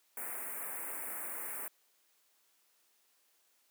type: band-stop noise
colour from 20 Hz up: white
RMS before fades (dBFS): -41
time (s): 0.17-1.68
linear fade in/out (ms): 2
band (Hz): 2300 to 8600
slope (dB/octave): 48
effects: white hiss -72 dBFS RMS until 3.7 s + high-pass 300 Hz 12 dB/octave